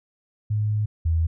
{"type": "tone pair in turn", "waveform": "sine", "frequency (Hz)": [106.1, 81.67], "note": ["G#2", "E2"], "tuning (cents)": [38, -16], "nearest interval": "perfect fourth", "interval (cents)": 454, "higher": "first", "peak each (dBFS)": [-20, -18], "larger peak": "second", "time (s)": [[0.5, 0.86], [1.05, 1.27]], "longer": "first", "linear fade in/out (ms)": 10, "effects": []}